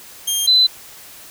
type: tone pair in turn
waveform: 15% pulse / sine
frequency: 3200 / 4025 Hz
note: G7 / B7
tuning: +35 / +32 cents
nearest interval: major third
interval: 397 cents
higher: second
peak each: -10 / -9 dBFS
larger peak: second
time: 0.27-0.47 / 0.47-0.67 s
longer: neither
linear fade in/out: 10 ms
effects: white hiss -40 dBFS RMS until 1.3 s